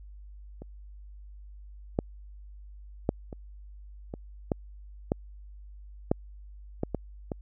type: clicks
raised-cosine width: 2 ms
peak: -28 / -11 / -10 / -26 / -22 / -12 / -11 / -9 / -14 / -15 / -18 dBFS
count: 11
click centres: 0.62 / 1.989 / 3.091 / 3.328 / 4.139 / 4.518 / 5.119 / 6.115 / 6.834 / 6.947 / 7.318 s
effects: added 50 Hz sine -44 dBFS peak until 7.41 s